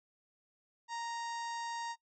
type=harmonic tone; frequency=932.3 Hz; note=A#5; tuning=in tune; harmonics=1 / 2 / 3 / 4 / 5 / 6 / 7 / 8 / 9; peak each=-38 / -47 / -55 / -52 / -52 / -55 / -55 / -58 / -65 dBFS; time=0.88-1.96 s; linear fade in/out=50 ms; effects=noise-tail reverb RT60 0.1 s tail -20 dB re dry